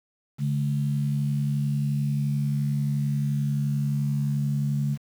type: tone pair together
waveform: sine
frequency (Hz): 142.85 / 214.3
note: D3 / A3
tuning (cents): -48 / -45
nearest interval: perfect fifth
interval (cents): 703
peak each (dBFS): -23 / -30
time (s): 0.38-4.98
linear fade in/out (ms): 50
effects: 8-bit